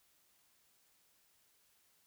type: silence
effects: white hiss -72 dBFS RMS until 2.06 s